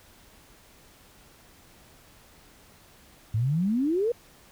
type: exponential sweep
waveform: sine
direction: up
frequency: 103.1 to 493.9 Hz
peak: -22 dBFS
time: 3.34-4.12 s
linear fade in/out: 5 ms
effects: pink hiss -55 dBFS RMS until 4.51 s